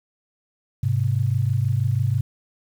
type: tone pair together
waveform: sine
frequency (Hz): 103.37 / 129.6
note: G#2 / C3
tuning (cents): -8 / -16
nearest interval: major third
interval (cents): 392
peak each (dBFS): -21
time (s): 0.83-2.21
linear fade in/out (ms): 5
effects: 8-bit